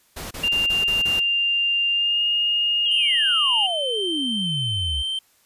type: noise bursts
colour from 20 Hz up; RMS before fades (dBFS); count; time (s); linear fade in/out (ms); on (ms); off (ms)
pink; -33; 6; 0.16-1.2; 10; 150; 28
type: tone with pitch glide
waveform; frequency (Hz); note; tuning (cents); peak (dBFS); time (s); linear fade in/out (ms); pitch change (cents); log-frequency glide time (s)
sine; 2794 to 2843; F7 to F7; 0 to +30; -18; 0.43-3.67; 10; +30; 1.92-2.23
type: exponential sweep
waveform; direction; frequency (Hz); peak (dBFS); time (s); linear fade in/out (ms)
sine; down; 3389 to 61.74; -25; 2.85-5.03; 20
type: tone with vibrato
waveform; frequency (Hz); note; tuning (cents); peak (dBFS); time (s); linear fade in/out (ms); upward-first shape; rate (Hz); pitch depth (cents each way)
triangle; 3102; G7; -19; -22; 2.91-5.19; 5; square; 0.97; 8
effects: white hiss -60 dBFS RMS until 5.45 s + resampled to 32000 Hz